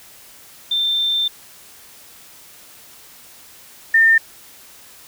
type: tone pair in turn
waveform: sine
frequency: 3574 / 1808.8 Hz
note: A7 / A6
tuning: +26 / +47 cents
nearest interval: octave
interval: 1179 cents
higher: first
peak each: -16 / -9 dBFS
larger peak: second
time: 0.71-1.28 / 3.94-4.18 s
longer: first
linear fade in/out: 5 ms
effects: white hiss -44 dBFS RMS until 5.07 s